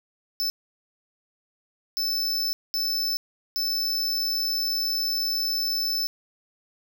square tone bursts at uneven times, 5274 Hz, E8, in tune, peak -24 dBFS, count 4, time 0.4-0.5 / 1.97-2.53 / 2.74-3.17 / 3.56-6.07 s, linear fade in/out 0 ms, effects 9-bit

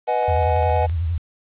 triangle chord, G# minor seventh, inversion first, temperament equal with one note detuned, 493.9 / 622.3 / 740 / 845.1 Hz, B4 / D#5 / F#5 / G#5, 0 / 0 / 0 / +30 cents, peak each -22 / -22 / -21 / -21 dBFS, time 0.07-0.87 s, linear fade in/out 20 ms
click train, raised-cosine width 0.3 ms, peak -25 dBFS, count 11, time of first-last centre 0.23-0.897 s, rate 15 Hz
sine tone with vibrato, 83.4 Hz, E2, 21 cents sharp, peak -19 dBFS, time 0.28-1.18 s, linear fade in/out 5 ms, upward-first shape sine, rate 11 Hz, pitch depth 120 cents each way
effects resampled to 8000 Hz + 8-bit

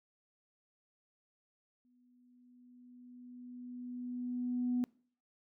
sine tone with exponential growth, 246.9 Hz, B3, in tune, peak -28 dBFS, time 1.85-4.84 s, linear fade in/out 0 ms, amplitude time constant 650 ms, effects noise-tail reverb RT60 0.5 s tail -25 dB re dry + tanh soft clip ceiling -25 dBFS

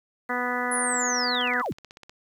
harmonic tone, 246.9 Hz, B3, in tune, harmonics 1 / 2 / 3 / 4 / 5 / 6 / 7 / 8, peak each -33 / -33 / -33 / -33 / -33 / -33 / -33 / -33 dBFS, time 0.29-1.62 s, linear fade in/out 10 ms
sine linear sweep, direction down, 10220 to 41.25 Hz, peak -26 dBFS, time 0.71-1.73 s, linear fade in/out 10 ms
click train, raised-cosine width 0.2 ms, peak -27 dBFS, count 13, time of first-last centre 1.35-2.095 s, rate 16.1 Hz
effects 9-bit

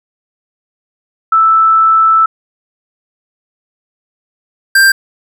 sine / square tone pair in turn, 1318.5 / 1582.1 Hz, E6 / G6, 0 / +16 cents, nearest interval minor third, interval 316 cents, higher second, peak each -5 dBFS, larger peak neither, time 1.32-2.26 / 4.75-4.92 s, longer first, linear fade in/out 5 ms, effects none

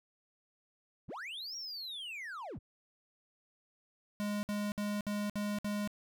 triangle linear two-way sweep, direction up then down, 39.19 to 5680 to 39.19 Hz, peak -39 dBFS, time 1.08-2.59 s, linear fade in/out 10 ms, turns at 1.56 s
square tone bursts, 206.7 Hz, G#3, 8 cents flat, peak -34 dBFS, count 6, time 4.2-5.875 s, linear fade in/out 0 ms, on 230 ms, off 59 ms
effects none

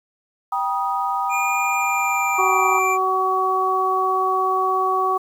sine chord, G augmented, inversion none, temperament equal with one note detuned, 784 / 962.4 / 1244.5 Hz, G5 / B5 / D#6, 0 / -45 / 0 cents, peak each -24 dBFS, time 0.52-2.79 s, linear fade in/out 5 ms
square tone with pitch glide, 2413 to 2355 Hz, D7 to D7, +46 to +4 cents, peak -23 dBFS, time 1.29-2.98 s, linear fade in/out 50 ms, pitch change -42 cents, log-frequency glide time 1.56-2.54 s
harmonic tone, 376.4 Hz, F#4, 30 cents sharp, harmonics 1 / 2 / 3, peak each -24 / -23 / -19 dBFS, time 2.38-5.18 s, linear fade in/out 10 ms
effects low-pass 11000 Hz 12 dB/octave + 8-bit

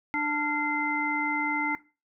harmonic tone with a mistuned harmonic, 295.9 Hz, D4, 13 cents sharp, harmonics 1 / 3 / 5 / 7, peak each -31 / -31 / -35 / -29 dBFS, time 0.14-1.75 s, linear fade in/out 0 ms, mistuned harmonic 5, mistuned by -110 cents, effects noise-tail reverb RT60 0.3 s tail -18 dB re dry

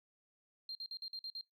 sine tone bursts, 4186 Hz, C8, in tune, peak -40 dBFS, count 7, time 0.69-1.411 s, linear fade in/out 2 ms, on 61 ms, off 49 ms, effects noise-tail reverb RT60 0.2 s tail -23 dB re dry + tanh soft clip ceiling -36 dBFS

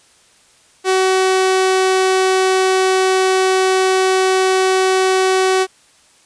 sawtooth tone, 376.8 Hz, F#4, 32 cents sharp, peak -8 dBFS, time 0.84-5.67 s, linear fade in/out 50 ms, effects white hiss -51 dBFS RMS until 6.25 s + resampled to 22050 Hz

